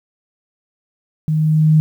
sine tone with level ramp, 155.56 Hz, D#3, in tune, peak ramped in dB -14 to -7 dBFS, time 1.28-1.8 s, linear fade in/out 0 ms, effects 8-bit

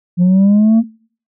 sine linear sweep, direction up, 174.1 to 231.8 Hz, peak -4 dBFS, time 0.17-0.84 s, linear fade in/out 50 ms, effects noise-tail reverb RT60 0.5 s tail -24 dB re dry + tanh soft clip ceiling -6 dBFS

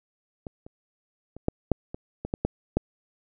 clicks, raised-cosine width 2 ms, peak -22 / -29 / -27 / -9 / -6 / -21 / -18 / -13 / -10 / -8 dBFS, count 10, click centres 0.468 / 0.665 / 1.366 / 1.484 / 1.717 / 1.945 / 2.25 / 2.339 / 2.45 / 2.77 s, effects none

